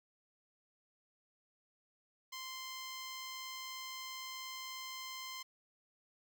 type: tone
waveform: 10% pulse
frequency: 1043 Hz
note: C6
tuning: 6 cents flat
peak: -35 dBFS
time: 2.32-5.43 s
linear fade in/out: 10 ms
effects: none